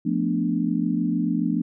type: chord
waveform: sine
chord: B half-diminished seventh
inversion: second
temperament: equal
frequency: 174.61 / 220 / 246.9 / 293.7 Hz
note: F3 / A3 / B3 / D4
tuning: 0 / 0 / 0 / 0 cents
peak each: -26 dBFS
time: 0.05-1.62 s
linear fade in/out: 10 ms
effects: none